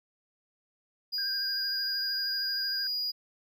triangle tone, 4888 Hz, D#8, 32 cents flat, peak -28 dBFS, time 1.12-3.12 s, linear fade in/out 20 ms
sine tone with vibrato, 1579 Hz, G6, 12 cents sharp, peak -37 dBFS, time 1.18-2.87 s, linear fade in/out 2 ms, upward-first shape triangle, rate 13 Hz, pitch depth 41 cents each way
effects none

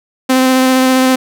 sawtooth tone with vibrato, 259.1 Hz, C4, 17 cents flat, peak -4 dBFS, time 0.29-1.16 s, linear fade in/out 10 ms, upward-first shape square, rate 15 Hz, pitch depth 9 cents each way, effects none

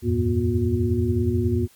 sine tone cluster, 83.2 / 94.3 / 110.9 / 240.4 / 360.1 Hz, E2 / F#2 / A2 / B3 / F#4, +17 / +33 / +14 / -46 / -47 cents, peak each -25 dBFS, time 0.02-1.68 s, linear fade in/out 50 ms, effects white hiss -55 dBFS RMS until 1.75 s + MP3 96 kbps

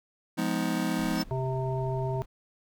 square chord, F half-diminished seventh, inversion none, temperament just, 174.61 / 209.5 / 251.4 / 314.3 Hz, F3 / Ab3 / Cb4 / Eb4, 0 / +15 / +31 / +18 cents, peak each -33 dBFS, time 0.37-1.24 s, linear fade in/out 20 ms
brown noise, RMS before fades -46 dBFS, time 0.98-2.26 s, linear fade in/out 10 ms
square tone with exponential growth, 5274 Hz, E8, in tune, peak -29 dBFS, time 1.11-1.22 s, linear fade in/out 2 ms, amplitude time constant 23 ms
harmonic tone, 130.81 Hz, C3, in tune, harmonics 1 / 3 / 5 / 7, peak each -29 / -34 / -36 / -37 dBFS, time 1.31-2.22 s, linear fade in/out 0 ms
effects none

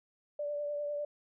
sine tone with vibrato, 585 Hz, D5, 7 cents flat, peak -33 dBFS, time 0.39-1.05 s, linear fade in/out 5 ms, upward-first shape triangle, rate 10 Hz, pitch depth 24 cents each way, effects none

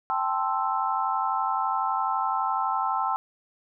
sine chord, A minor seventh, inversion third, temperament equal with one note detuned, 784 / 875.9 / 1046.5 / 1318.5 Hz, G5 / A5 / C6 / E6, 0 / -8 / 0 / 0 cents, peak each -29 dBFS, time 0.1-3.16 s, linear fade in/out 0 ms, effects none

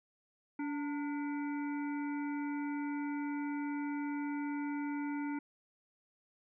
harmonic tone with a mistuned harmonic, 288 Hz, D4, 34 cents flat, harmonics 1 / 3 / 5 / 7 / 8, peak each -35 / -45 / -49 / -52 / -53 dBFS, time 0.59-5.39 s, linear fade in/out 5 ms, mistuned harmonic 3, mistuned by +73 cents, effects none

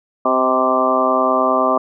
harmonic tone with a mistuned harmonic, 130 Hz, C3, 11 cents flat, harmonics 2 / 3 / 4 / 5 / 6 / 7 / 8 / 9, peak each -22 / -24 / -23 / -18 / -24 / -27 / -21 / -18 dBFS, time 0.25-1.78 s, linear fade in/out 5 ms, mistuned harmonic 5, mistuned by -30 cents, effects none

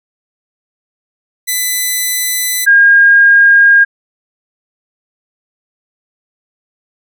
5% pulse / sine tone pair in turn, 2001 / 1620.4 Hz, B6 / G#6, +22 / -43 cents, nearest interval major third, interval 365 cents, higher first, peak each -3 dBFS, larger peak neither, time 1.47-2.66 / 2.66-3.85 s, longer neither, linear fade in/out 20 ms, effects none

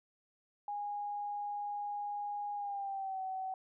sine tone with pitch glide, 822 to 758.1 Hz, G#5 to F#5, -18 to +42 cents, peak -36 dBFS, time 0.68-3.54 s, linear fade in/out 2 ms, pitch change -140 cents, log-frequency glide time 2.55-3.21 s, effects none

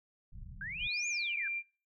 pink low-pass noise, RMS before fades -48 dBFS, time 0.32-0.88 s, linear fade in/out 5 ms, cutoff 180 Hz, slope 48 dB/octave
sine exponential two-way sweep, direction up then down, 1533 to 7040 to 1533 Hz, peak -38 dBFS, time 0.61-1.48 s, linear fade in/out 2 ms, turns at 1.08 s
sine tone with pitch glide, 2439 to 2374 Hz, D#7 to D7, -35 to +18 cents, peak -33 dBFS, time 0.78-1.63 s, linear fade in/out 50 ms, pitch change -47 cents, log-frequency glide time 0.9-1.26 s
effects noise-tail reverb RT60 0.4 s tail -24 dB re dry

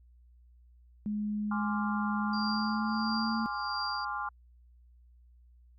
sine tone with pitch glide, 209.5 to 223.2 Hz, G#3 to A3, +15 to +25 cents, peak -30 dBFS, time 1.06-3.46 s, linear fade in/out 0 ms, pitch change +110 cents, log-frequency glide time 2.19-3.31 s
sine chord, D half-diminished seventh, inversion second, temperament equal, 830.6 / 1046.5 / 1174.7 / 1396.9 Hz, Ab5 / C6 / D6 / F6, 0 / 0 / 0 / 0 cents, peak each -38 dBFS, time 1.51-4.29 s, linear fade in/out 5 ms
sine tone with tremolo, 4756 Hz, D8, 21 cents sharp, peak -34 dBFS, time 2.33-4.05 s, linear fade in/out 5 ms, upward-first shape triangle, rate 1.5 Hz, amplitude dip 90%
effects added 60 Hz sine -56 dBFS peak until 5.78 s + Opus 48 kbps

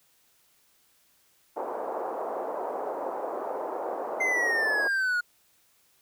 pink band-pass noise, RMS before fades -33 dBFS, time 1.56-4.88 s, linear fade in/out 10 ms, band 430 to 920 Hz, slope 24 dB/octave
triangle exponential sweep, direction down, 2093 to 1428 Hz, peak -22 dBFS, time 4.2-5.21 s, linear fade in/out 10 ms
effects white hiss -65 dBFS RMS until 6.01 s

